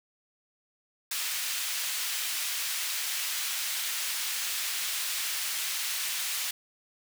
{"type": "high-pass noise", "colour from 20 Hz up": "pink", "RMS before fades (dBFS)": -32, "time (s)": [1.11, 6.51], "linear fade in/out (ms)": 5, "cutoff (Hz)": 2300, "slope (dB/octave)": 12, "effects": []}